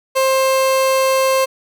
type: tone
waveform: 30% pulse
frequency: 529 Hz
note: C5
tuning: 19 cents sharp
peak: -10 dBFS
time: 0.15-1.46 s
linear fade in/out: 20 ms
effects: none